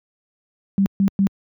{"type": "tone bursts at uneven times", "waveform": "sine", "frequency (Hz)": 196, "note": "G3", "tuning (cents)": 0, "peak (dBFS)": -13, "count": 3, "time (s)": [[0.78, 0.86], [1, 1.08], [1.19, 1.27]], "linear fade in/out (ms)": 0, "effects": ["high-pass 100 Hz 12 dB/octave"]}